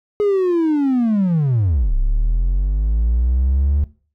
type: linear two-way sweep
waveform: triangle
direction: down then up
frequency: 421.1 to 32.22 to 73.7 Hz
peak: -11 dBFS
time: 0.2-3.84 s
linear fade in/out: 0 ms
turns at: 1.94 s
effects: noise-tail reverb RT60 0.4 s tail -20 dB re dry + tanh soft clip ceiling -7 dBFS